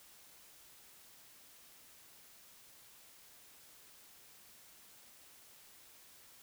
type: silence
effects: white hiss -60 dBFS RMS until 6.42 s